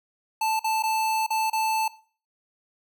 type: tone with dropouts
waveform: square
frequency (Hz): 880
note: A5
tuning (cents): 0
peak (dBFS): -23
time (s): 0.41-1.88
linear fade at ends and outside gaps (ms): 5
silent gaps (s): 0.594-0.642 / 0.825-0.835 / 1.265-1.304 / 1.5-1.53
effects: noise-tail reverb RT60 0.4 s tail -17 dB re dry